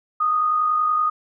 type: tone with amplitude modulation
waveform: sine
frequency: 1238 Hz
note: D#6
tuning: 9 cents flat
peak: -15 dBFS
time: 0.2-1.1 s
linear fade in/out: 10 ms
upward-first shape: sine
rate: 50.6 Hz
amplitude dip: 40%
effects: none